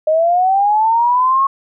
sine linear sweep, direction up, 613 to 1100 Hz, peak -10 dBFS, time 0.07-1.47 s, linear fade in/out 5 ms, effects none

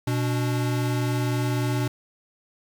square tone pair together, 122.4 / 291.1 Hz, B2 / D4, -15 / -15 cents, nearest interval octave + minor third, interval 1500 cents, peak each -24 / -30 dBFS, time 0.07-1.88 s, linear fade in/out 5 ms, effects 9-bit

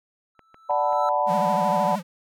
triangle tone with exponential growth, 1318.5 Hz, E6, in tune, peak -24 dBFS, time 0.35-1.09 s, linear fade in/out 1 ms, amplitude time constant 160 ms
clicks, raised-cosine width 0.5 ms, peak -31 dBFS, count 4, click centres 0.393 / 0.544 / 0.708 / 0.928 s
sine chord, B minor seventh, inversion first, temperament equal, 587.3 / 740 / 880 / 987.8 Hz, D5 / F#5 / A5 / B5, 0 / 0 / 0 / 0 cents, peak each -25 dBFS, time 0.69-1.96 s, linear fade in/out 10 ms
square tone with vibrato, 190 Hz, F#3, 46 cents sharp, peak -28 dBFS, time 1.26-2.03 s, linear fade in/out 50 ms, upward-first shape sine, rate 13 Hz, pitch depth 200 cents each way
effects none

